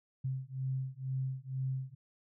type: beating tone pair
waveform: sine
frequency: 130.81 / 132.91 Hz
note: C3 / C3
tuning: 0 / +28 cents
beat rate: 2.1 Hz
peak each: -37 / -37 dBFS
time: 0.24-1.95 s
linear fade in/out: 10 ms
effects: none